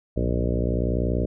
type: harmonic tone with a mistuned harmonic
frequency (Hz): 60.5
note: B1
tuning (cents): -35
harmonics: 1 / 2 / 3 / 4 / 5 / 6 / 7 / 8 / 9 / 10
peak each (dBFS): -25 / -28 / -30 / -31 / -32 / -33 / -33 / -34 / -35 / -35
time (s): 0.16-1.26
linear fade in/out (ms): 10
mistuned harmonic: 2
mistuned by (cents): -89
effects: none

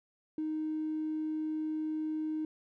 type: tone with tanh clipping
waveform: triangle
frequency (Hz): 311.1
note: D#4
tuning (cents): 0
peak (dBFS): -31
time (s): 0.38-2.45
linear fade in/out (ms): 2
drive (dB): 1
effects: none

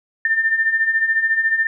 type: beating tone pair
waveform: sine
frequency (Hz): 1786 / 1800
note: A6 / A6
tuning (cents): +25 / +39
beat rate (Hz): 14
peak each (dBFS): -22 / -16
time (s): 0.25-1.67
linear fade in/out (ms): 2
effects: none

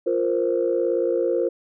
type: chord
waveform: sine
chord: F suspended fourth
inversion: none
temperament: just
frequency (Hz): 349.2 / 465.6 / 523.8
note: F4 / Bb4 / C5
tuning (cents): 0 / -2 / +2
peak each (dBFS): -23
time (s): 0.06-1.49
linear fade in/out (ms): 10
effects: tanh soft clip ceiling -10 dBFS

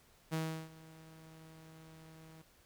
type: tone with ADSR envelope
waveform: sawtooth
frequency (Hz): 160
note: D#3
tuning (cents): +49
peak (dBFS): -29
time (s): 0.31-2.42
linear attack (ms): 26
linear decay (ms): 350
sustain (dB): -21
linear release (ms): 4
effects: pink hiss -66 dBFS RMS until 2.65 s

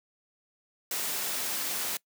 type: noise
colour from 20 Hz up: white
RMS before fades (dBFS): -32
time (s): 0.91-1.97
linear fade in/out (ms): 2
effects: noise-tail reverb RT60 0.1 s tail -23 dB re dry + high-pass 200 Hz 12 dB/octave

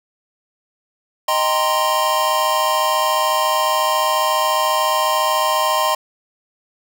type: chord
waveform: square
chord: C minor seventh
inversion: first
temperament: equal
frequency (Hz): 622.3 / 784 / 932.3 / 1046.5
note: Eb5 / G5 / Bb5 / C6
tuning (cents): 0 / 0 / 0 / 0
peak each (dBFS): -22 / -25 / -23 / -19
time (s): 1.28-5.95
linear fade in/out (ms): 5
effects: none

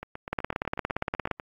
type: two click trains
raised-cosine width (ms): 0.5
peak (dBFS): -12 / -21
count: 18 / 12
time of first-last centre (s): 0.33-1.313 / 0.03-1.398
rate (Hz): 17.3 / 8.04
effects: AAC 64 kbps

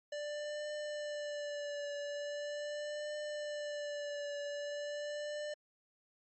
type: tone with vibrato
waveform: square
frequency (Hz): 587.3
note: D5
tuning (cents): 0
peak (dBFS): -39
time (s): 0.12-5.54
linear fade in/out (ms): 5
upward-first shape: triangle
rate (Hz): 0.41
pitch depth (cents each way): 33
effects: MP3 32 kbps

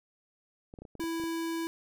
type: clicks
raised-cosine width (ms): 2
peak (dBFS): -33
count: 9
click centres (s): 0.739 / 0.788 / 0.82 / 0.852 / 0.953 / 0.996 / 1.039 / 1.199 / 1.238
type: tone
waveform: square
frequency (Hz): 330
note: E4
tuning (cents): +2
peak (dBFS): -32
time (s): 1-1.67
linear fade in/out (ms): 0
effects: none

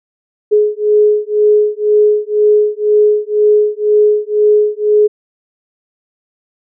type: beating tone pair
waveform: sine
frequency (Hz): 420 / 422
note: G#4 / G#4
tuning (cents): +19 / +28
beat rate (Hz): 2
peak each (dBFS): -11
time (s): 0.51-5.08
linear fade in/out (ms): 20
effects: none

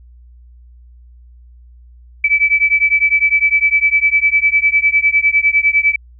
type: beating tone pair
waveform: sine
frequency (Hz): 2300 / 2309.9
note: D7 / D7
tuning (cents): -37 / -29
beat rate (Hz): 9.9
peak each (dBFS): -13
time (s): 2.24-5.96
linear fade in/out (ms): 5
effects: added 60 Hz sine -39 dBFS peak until 6.19 s

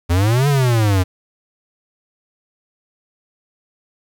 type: exponential two-way sweep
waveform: square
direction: up then down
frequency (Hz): 82.41 to 146.83 to 89.7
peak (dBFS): -13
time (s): 0.09-1.04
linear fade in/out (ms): 20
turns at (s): 0.48
effects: 8-bit

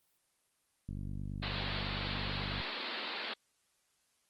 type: click train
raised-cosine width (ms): 5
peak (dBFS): -29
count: 85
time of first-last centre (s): 0.89-2.601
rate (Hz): 49.1
type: band-pass noise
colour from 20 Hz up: white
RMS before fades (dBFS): -40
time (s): 1.42-3.34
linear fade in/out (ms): 10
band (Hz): 200 to 4500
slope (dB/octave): 96
effects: white hiss -75 dBFS RMS until 4.29 s + Opus 24 kbps

